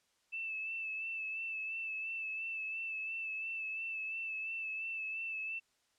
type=tone with vibrato; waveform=sine; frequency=2637 Hz; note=E7; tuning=in tune; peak=-37 dBFS; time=0.32-5.6 s; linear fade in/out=20 ms; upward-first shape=sine; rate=2.9 Hz; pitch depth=30 cents each way; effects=white hiss -75 dBFS RMS until 5.98 s + low-pass 8000 Hz 12 dB/octave